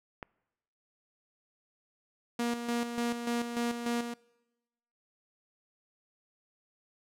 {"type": "click", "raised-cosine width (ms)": 0.5, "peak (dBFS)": -24, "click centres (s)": 0.228}
{"type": "tone with tremolo", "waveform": "sawtooth", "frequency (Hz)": 237.2, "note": "A#3", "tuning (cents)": 30, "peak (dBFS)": -25, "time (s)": [2.39, 4.14], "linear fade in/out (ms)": 5, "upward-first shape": "square", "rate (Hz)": 3.4, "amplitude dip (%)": 55}
{"effects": ["noise-tail reverb RT60 1.0 s tail -24 dB re dry", "low-pass 12000 Hz 12 dB/octave"]}